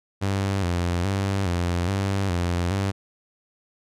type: tone with vibrato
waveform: sawtooth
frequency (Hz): 92.5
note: F#2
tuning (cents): 0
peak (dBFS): -18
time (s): 0.21-2.92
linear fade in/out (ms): 20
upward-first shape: square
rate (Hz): 1.2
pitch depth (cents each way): 98
effects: low-pass 9000 Hz 12 dB/octave